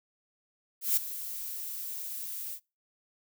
violet noise with ADSR envelope, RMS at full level -24 dBFS, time 0.81-2.6 s, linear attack 160 ms, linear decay 8 ms, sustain -14 dB, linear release 74 ms, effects noise-tail reverb RT60 0.3 s tail -26 dB re dry

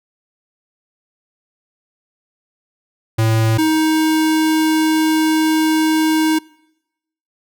square tone pair in turn, 111.6 / 314.9 Hz, A2 / D#4, +25 / +21 cents, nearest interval octave + tritone, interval 1796 cents, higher second, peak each -13 dBFS, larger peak neither, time 3.18-3.58 / 3.58-6.39 s, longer second, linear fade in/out 10 ms, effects noise-tail reverb RT60 0.9 s tail -25 dB re dry

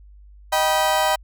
35% pulse chord, Eb augmented, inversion none, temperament just, 622.3 / 777.8 / 972.3 Hz, Eb5 / G5 / B5, 0 / -14 / -27 cents, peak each -20 dBFS, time 0.52-1.16 s, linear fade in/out 10 ms, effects added 50 Hz sine -43 dBFS peak until 1.23 s

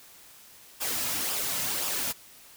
white noise with flanger, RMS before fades -30 dBFS, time 0.8-2.13 s, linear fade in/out 20 ms, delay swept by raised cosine 0.48 to 2.68 ms, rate 1.9 Hz, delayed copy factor -0.5, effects white hiss -52 dBFS RMS until 2.56 s

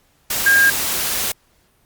sine tone in noise, 1614 Hz, G#6, 50 cents flat, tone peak -10 dBFS, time 0.46-0.7 s, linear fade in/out 5 ms, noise white, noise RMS -21 dBFS, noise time 0.3-1.32 s, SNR +8 dB, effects pink hiss -59 dBFS RMS until 1.85 s + Opus 48 kbps

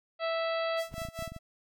harmonic tone, 658 Hz, E5, 3 cents flat, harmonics 1 / 2 / 3 / 4 / 5 / 6 / 7, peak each -30 / -36 / -40 / -42 / -44 / -46 / -47 dBFS, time 0.19-0.84 s, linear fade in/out 50 ms
sawtooth tone with tremolo, 659.3 Hz, E5, in tune, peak -31 dBFS, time 0.76-1.39 s, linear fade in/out 50 ms, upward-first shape sine, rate 4.9 Hz, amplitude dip 90%
brown noise with exponential growth, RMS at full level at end -42 dBFS, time 0.85-0.94 s, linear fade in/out 0 ms, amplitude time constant 19 ms
clicks, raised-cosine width 5 ms, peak -30 dBFS, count 10, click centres 0.941 / 0.981 / 1.018 / 1.051 / 1.087 / 1.191 / 1.224 / 1.277 / 1.32 / 1.364 s
effects none

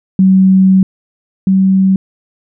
sine tone pair in turn, 189.5 / 190.93 Hz, F#3 / G3, +42 / -45 cents, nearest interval unison, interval 13 cents, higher second, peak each -4 / -6 dBFS, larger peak first, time 0.19-0.83 / 1.47-1.96 s, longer first, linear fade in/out 2 ms, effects none

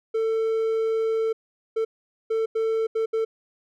triangle tone bursts at uneven times, 446.3 Hz, A4, 25 cents sharp, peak -19 dBFS, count 6, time 0.14-1.33 / 1.76-1.85 / 2.3-2.46 / 2.55-2.87 / 2.95-3.06 / 3.13-3.25 s, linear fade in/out 10 ms, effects none

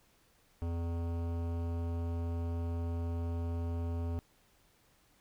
sine tone with hard clipping, 84.5 Hz, E2, 43 cents sharp, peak -35 dBFS, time 0.62-4.19 s, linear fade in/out 0 ms, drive 17 dB, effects pink hiss -68 dBFS RMS until 5.2 s

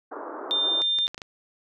pink band-pass noise, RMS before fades -36 dBFS, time 0.11-0.82 s, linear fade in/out 10 ms, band 300 to 1400 Hz, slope 48 dB/octave
sine tone, 3600 Hz, A7, 39 cents sharp, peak -21 dBFS, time 0.51-1.07 s, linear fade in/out 0 ms
clicks, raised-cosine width 0.2 ms, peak -19 dBFS, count 6, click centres 0.819 / 0.987 / 1.079 / 1.145 / 1.179 / 1.218 s
effects none

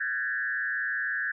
sine tone with frequency modulation, 1652 Hz, G#6, 10 cents flat, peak -27 dBFS, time 0-1.32 s, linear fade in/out 10 ms, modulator 126 Hz, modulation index 1.2, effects none

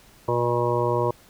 harmonic tone, 120 Hz, B2, 49 cents flat, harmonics 1 / 2 / 3 / 4 / 5 / 7 / 8 / 9, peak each -27 / -38 / -26 / -26 / -28 / -35 / -27 / -32 dBFS, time 0.28-1.11 s, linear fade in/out 5 ms, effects pink hiss -53 dBFS RMS until 1.29 s

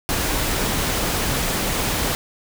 pink noise, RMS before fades -22 dBFS, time 0.09-2.15 s, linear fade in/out 0 ms, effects none

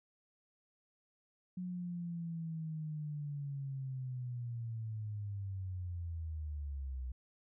sine linear sweep, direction down, 182.6 to 61.74 Hz, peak -38 dBFS, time 1.57-7.12 s, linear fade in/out 5 ms, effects none

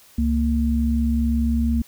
sine tone pair together, 68.44 / 231 Hz, C#2 / A#3, -22 / -16 cents, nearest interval octave + major sixth, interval 2106 cents, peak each -20 dBFS, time 0.18-1.82 s, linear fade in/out 5 ms, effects white hiss -51 dBFS RMS until 1.87 s

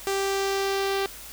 sawtooth tone with low-pass filter sweep, 392 Hz, G4, in tune, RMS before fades -26 dBFS, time 0.07-1.06 s, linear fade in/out 0 ms, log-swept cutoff 8200 to 4200 Hz, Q 1.5, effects added 50 Hz sine -50 dBFS peak until 1.32 s + white hiss -42 dBFS RMS until 1.32 s

